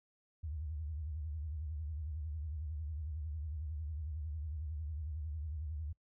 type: tone with vibrato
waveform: sine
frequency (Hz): 76.6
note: D#2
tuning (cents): -27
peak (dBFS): -38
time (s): 0.43-5.93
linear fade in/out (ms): 10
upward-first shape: sine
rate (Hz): 11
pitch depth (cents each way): 140
effects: noise-tail reverb RT60 0.1 s tail -23 dB re dry